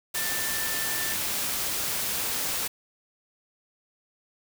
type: tone in noise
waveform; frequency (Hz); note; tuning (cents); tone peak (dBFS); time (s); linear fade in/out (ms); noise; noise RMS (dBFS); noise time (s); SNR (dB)
sine; 1775; A6; +15; -34; 0.15-1.14; 10; white; -29; 0.14-2.68; -8
effects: none